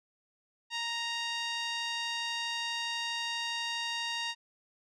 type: tone with low-pass filter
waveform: 5% pulse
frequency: 932.3 Hz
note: A#5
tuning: in tune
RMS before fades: -35 dBFS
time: 0.7-4.35 s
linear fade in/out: 50 ms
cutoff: 3700 Hz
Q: 1.3
effects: none